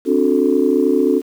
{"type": "chord", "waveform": "sine", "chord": "D dominant seventh", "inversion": "third", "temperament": "just", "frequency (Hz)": [264.3, 293.7, 367.1, 440.5], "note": ["C4", "D4", "F#4", "A4"], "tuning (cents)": [18, 0, -14, 2], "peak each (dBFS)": -17, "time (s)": [0.05, 1.22], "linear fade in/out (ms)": 50, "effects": ["tanh soft clip ceiling -2 dBFS", "7-bit"]}